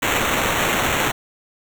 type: noise with sample-and-hold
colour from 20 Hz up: blue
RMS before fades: -20 dBFS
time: 0.02-1.12 s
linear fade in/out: 10 ms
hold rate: 4900 Hz
effects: none